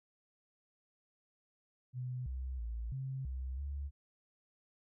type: tone with pitch steps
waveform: sine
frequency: 126 / 64.4 / 57.1 / 133.1 / 64.7 / 70.5 Hz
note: B2 / C2 / A#1 / C3 / C2 / C#2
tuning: +35 / -27 / -35 / +30 / -19 / +30 cents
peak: -37 dBFS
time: 1.93-3.91 s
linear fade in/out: 50 ms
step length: 330 ms
effects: none